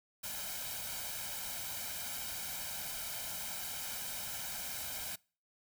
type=noise with comb filter; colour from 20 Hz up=white; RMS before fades=-41 dBFS; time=0.23-5.16 s; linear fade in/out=10 ms; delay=1.3 ms; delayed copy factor=+0.7; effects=noise-tail reverb RT60 0.4 s tail -25 dB re dry